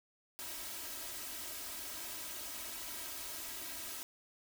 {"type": "noise with comb filter", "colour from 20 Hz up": "white", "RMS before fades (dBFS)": -44, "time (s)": [0.39, 4.03], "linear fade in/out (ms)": 0, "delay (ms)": 3.1, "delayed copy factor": 0.8, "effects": []}